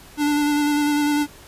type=tone with vibrato; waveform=square; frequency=293.7 Hz; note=D4; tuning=in tune; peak=-18 dBFS; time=0.17-1.27 s; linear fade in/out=50 ms; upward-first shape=square; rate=10 Hz; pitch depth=15 cents each way; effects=pink hiss -45 dBFS RMS until 1.47 s + resampled to 32000 Hz